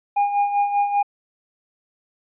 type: tone with tremolo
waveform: triangle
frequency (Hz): 813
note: G#5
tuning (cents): -37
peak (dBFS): -13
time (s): 0.16-1.03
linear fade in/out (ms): 10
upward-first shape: sine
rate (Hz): 5.1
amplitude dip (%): 60
effects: resampled to 8000 Hz